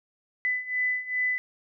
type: beating tone pair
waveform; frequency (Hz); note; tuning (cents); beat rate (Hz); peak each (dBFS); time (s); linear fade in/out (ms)
sine; 2000 / 2002.5; B6 / B6; +21 / +23; 2.5; -30 / -27; 0.45-1.38; 0
effects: none